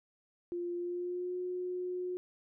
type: tone with pitch glide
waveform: sine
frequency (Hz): 349.2 to 361.9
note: F4 to F#4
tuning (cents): 0 to -38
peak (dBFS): -34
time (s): 0.52-2.17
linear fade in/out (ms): 0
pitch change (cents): +62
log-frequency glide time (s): 0.76-1.37
effects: none